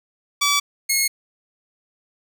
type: tone pair in turn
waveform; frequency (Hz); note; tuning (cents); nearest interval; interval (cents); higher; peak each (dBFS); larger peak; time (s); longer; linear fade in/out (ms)
10% pulse; 1149 / 2169; D6 / C#7; -38 / -38; major seventh; 1100; second; -8; neither; 0.41-0.6 / 0.89-1.08; neither; 10
effects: none